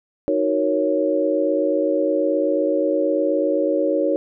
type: chord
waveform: sine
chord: D# minor seventh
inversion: none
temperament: equal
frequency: 311.1 / 370 / 466.2 / 554.4 Hz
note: D#4 / F#4 / A#4 / C#5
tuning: 0 / 0 / 0 / 0 cents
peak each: -22 / -25 / -24 / -20 dBFS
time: 0.28-4.16 s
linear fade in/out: 0 ms
effects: none